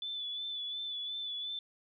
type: tone with vibrato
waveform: sine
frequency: 3479 Hz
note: A7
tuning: 20 cents flat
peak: -36 dBFS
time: 0.02-1.59 s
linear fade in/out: 2 ms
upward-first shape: sine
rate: 2.8 Hz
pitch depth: 33 cents each way
effects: none